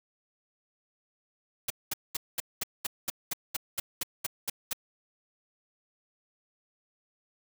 white noise bursts, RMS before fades -31 dBFS, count 14, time 1.68-4.732 s, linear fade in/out 5 ms, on 23 ms, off 210 ms, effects none

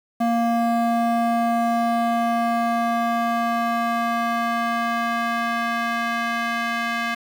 square tone with band-pass filter sweep, 233.1 Hz, A#3, in tune, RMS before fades -22 dBFS, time 0.2-7.15 s, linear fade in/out 10 ms, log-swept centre 570 to 1800 Hz, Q 1.3, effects 7-bit

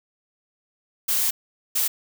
blue noise bursts at uneven times, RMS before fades -22 dBFS, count 2, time 1.08-1.31 / 1.75-1.88 s, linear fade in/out 10 ms, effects none

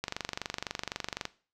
click train, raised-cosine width 0.2 ms, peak -15 dBFS, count 30, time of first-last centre 0.04-1.253 s, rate 23.9 Hz, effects noise-tail reverb RT60 0.4 s tail -18 dB re dry

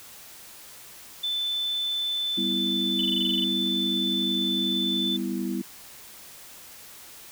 sine tone, 3520 Hz, A7, in tune, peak -25 dBFS, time 1.23-5.17 s, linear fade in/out 10 ms
sine chord, E minor, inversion first, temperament equal, 196 / 246.9 / 329.6 Hz, G3 / B3 / E4, 0 / 0 / 0 cents, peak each -30 / -31 / -31 dBFS, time 2.37-5.62 s, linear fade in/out 10 ms
sine tone bursts, 2991 Hz, F#7, 18 cents sharp, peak -25 dBFS, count 11, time 2.99-3.441 s, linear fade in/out 2 ms, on 21 ms, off 22 ms
effects white hiss -46 dBFS RMS until 7.31 s

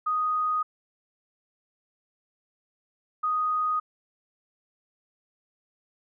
sine tone pair in turn, 1244.5 / 1244.5 Hz, D#6 / D#6, 0 / 0 cents, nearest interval unison, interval 0 cents, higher neither, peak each -23 dBFS, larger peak neither, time 0.06-0.63 / 3.23-3.8 s, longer neither, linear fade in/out 10 ms, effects none

